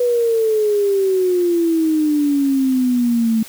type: exponential sweep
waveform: sine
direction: down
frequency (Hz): 492.8 to 220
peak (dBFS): -13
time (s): 0-3.43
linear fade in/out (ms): 5
effects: white hiss -38 dBFS RMS until 3.48 s